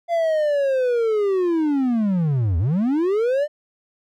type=linear two-way sweep; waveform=triangle; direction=down then up; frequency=690 to 78 to 609 Hz; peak=-15 dBFS; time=0.08-3.48 s; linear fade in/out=50 ms; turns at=2.58 s; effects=none